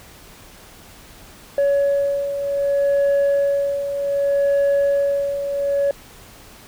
sine beating tone pair, 562 / 562.65 Hz, C#5 / C#5, +24 / +26 cents, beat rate 0.65 Hz, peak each -21 / -15 dBFS, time 1.58-5.91 s, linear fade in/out 2 ms, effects tanh soft clip ceiling -13 dBFS + pink hiss -44 dBFS RMS until 6.67 s

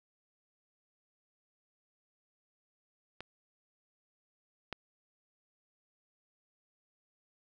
clicks, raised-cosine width 0.3 ms, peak -26 / -21 dBFS, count 2, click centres 3.206 / 4.727 s, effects none

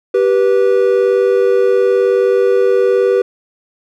triangle tone pair together, 389.7 / 488.7 Hz, G4 / B4, -10 / -18 cents, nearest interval major third, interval 392 cents, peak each -10 dBFS, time 0.14-3.22 s, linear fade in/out 5 ms, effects none

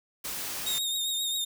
white noise, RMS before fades -35 dBFS, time 0.24-0.79 s, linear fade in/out 10 ms
sawtooth tone with vibrato, 3707 Hz, A#7, 10 cents flat, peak -25 dBFS, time 0.66-1.45 s, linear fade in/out 10 ms, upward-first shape triangle, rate 7.5 Hz, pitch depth 47 cents each way
effects none

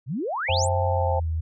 sine exponential sweep, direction up, 109.7 to 9956 Hz, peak -25 dBFS, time 0.06-0.69 s, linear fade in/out 50 ms
sine chord, A minor seventh, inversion first, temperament just, 528 / 660 / 792 / 880 Hz, C5 / E5 / G5 / A5, +16 / +2 / +18 / 0 cents, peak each -26 / -31 / -28 / -29 dBFS, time 0.48-1.2 s, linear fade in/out 10 ms
sine tone with pitch glide, 90.2 to 80.36 Hz, F#2 to E2, -44 to -44 cents, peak -23 dBFS, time 0.49-1.41 s, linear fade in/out 10 ms, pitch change -200 cents, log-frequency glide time 0.92-1.28 s
effects none

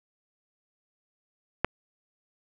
click, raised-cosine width 0.5 ms, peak -7 dBFS, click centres 1.646 s, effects none

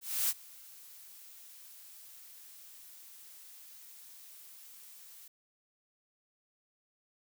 blue noise with ADSR envelope, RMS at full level -29 dBFS, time 0.01-5.28 s, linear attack 280 ms, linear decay 42 ms, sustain -24 dB, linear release 5 ms, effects none

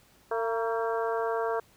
harmonic tone with a mistuned harmonic, 226.8 Hz, A#3, 47 cents flat, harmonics 2 / 3 / 4 / 5 / 6 / 7, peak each -29 / -33 / -35 / -37 / -39 / -40 dBFS, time 0.31-1.6 s, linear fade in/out 5 ms, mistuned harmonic 4, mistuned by +54 cents, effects pink hiss -61 dBFS RMS until 1.76 s

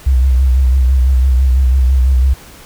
sine tone with vibrato, 64.7 Hz, C2, 19 cents flat, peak -7 dBFS, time 0.06-2.34 s, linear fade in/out 10 ms, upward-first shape sine, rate 6 Hz, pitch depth 67 cents each way, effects pink hiss -38 dBFS RMS until 2.65 s

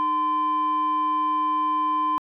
sine tone pair together, 306.9 / 1028.4 Hz, D#4 / C6, -24 / -30 cents, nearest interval octave + major sixth, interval 2094 cents, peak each -30 / -19 dBFS, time 0-2.18 s, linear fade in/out 0 ms, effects tanh soft clip ceiling -17 dBFS

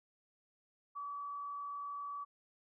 sine tone with frequency modulation, 1145 Hz, D6, 44 cents flat, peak -40 dBFS, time 0.95-2.25 s, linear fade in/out 20 ms, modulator 47.6 Hz, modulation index 0.3, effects none

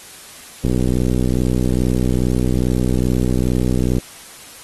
click train, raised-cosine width 3 ms, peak -5 dBFS, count 209, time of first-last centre 0.65-3.983 s, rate 62.4 Hz, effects white hiss -39 dBFS RMS until 4.63 s + AAC 32 kbps

